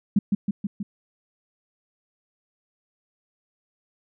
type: tone with echo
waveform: sine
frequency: 201.9 Hz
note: G#3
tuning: 49 cents flat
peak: -14 dBFS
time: 0.16-0.19 s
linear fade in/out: 5 ms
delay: 160 ms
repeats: 4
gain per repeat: -3 dB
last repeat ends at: 0.83 s
effects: none